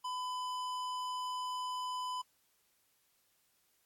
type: tone with hard clipping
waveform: sine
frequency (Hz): 1004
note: B5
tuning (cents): +28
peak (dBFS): -38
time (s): 0.04-2.22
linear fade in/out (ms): 10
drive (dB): 14
effects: white hiss -74 dBFS RMS until 3.85 s + AAC 64 kbps